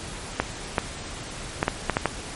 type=clicks; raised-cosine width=0.5 ms; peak=-5 dBFS; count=7; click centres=0.4 / 0.782 / 1.629 / 1.681 / 1.897 / 1.969 / 2.057 s; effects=pink hiss -36 dBFS RMS until 2.35 s + MP3 48 kbps